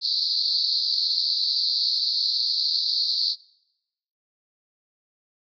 white band-pass noise, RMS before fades -24 dBFS, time 0.01-3.36 s, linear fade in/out 50 ms, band 4100 to 4700 Hz, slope 96 dB/octave, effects noise-tail reverb RT60 0.9 s tail -25 dB re dry

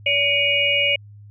sine tone cluster, 570 / 2257 / 2464 / 2882 Hz, C#5 / C#7 / D#7 / F#7, +48 / +31 / -17 / -46 cents, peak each -25 / -21 / -22 / -20 dBFS, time 0.06-0.96 s, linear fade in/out 5 ms, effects added 103 Hz sine -40 dBFS peak until 1.3 s

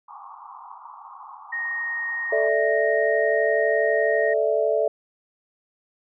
white band-pass noise, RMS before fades -42 dBFS, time 0.08-2.49 s, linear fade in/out 10 ms, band 790 to 1200 Hz, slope 96 dB/octave
sine tone, 1864.7 Hz, A#6, in tune, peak -25 dBFS, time 1.52-4.34 s, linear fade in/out 10 ms
sine chord, A suspended fourth, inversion none, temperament equal with one note detuned, 438.5 / 587.3 / 659.3 Hz, A4 / D5 / E5, -6 / 0 / 0 cents, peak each -23 dBFS, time 2.32-4.88 s, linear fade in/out 5 ms
effects none

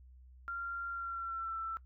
sine tone with pitch glide, 1384 to 1333 Hz, F6 to E6, -16 to +19 cents, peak -36 dBFS, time 0.48-1.77 s, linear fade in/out 0 ms, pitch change -65 cents, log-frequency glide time 0.91-1.58 s, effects noise-tail reverb RT60 0.1 s tail -18 dB re dry + added 63 Hz sine -54 dBFS peak until 1.85 s

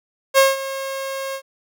sawtooth tone with ADSR envelope, 540 Hz, C#5, 45 cents flat, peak -5 dBFS, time 0.34-1.42 s, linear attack 40 ms, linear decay 180 ms, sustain -16 dB, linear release 75 ms, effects none

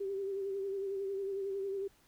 sine tone with vibrato, 392 Hz, G4, in tune, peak -34 dBFS, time 0-1.88 s, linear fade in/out 10 ms, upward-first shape sine, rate 11 Hz, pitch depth 39 cents each way, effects pink hiss -67 dBFS RMS until 2.07 s

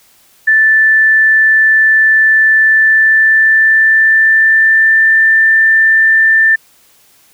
sine tone with pitch glide, 1760 to 1780.5 Hz, A6 to A6, 0 to +20 cents, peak -5 dBFS, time 0.47-6.56 s, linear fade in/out 10 ms, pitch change +20 cents, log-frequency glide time 2.61-5.18 s, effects white hiss -48 dBFS RMS until 7.33 s

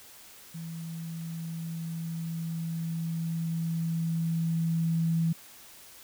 sine tone with level ramp, 164.81 Hz, E3, in tune, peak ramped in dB -36 to -23 dBFS, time 0.54-5.33 s, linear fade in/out 10 ms, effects white hiss -51 dBFS RMS until 6.03 s

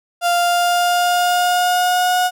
35% pulse tone with pitch glide, 697 to 726.6 Hz, F5 to F#5, -4 to -32 cents, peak -12 dBFS, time 0.21-2.31 s, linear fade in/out 50 ms, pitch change +72 cents, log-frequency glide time 0.34-2.19 s, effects none

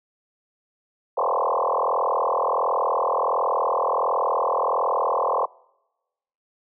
sine tone with frequency modulation, 793 Hz, G5, 20 cents sharp, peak -19 dBFS, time 1.17-5.46 s, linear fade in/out 10 ms, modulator 41.4 Hz, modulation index 7.7, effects noise-tail reverb RT60 1.0 s tail -25 dB re dry

